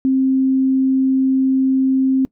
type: tone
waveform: sine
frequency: 264.3 Hz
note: C4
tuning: 18 cents sharp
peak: -12 dBFS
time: 0.05-2.25 s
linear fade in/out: 0 ms
effects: noise-tail reverb RT60 0.1 s tail -22 dB re dry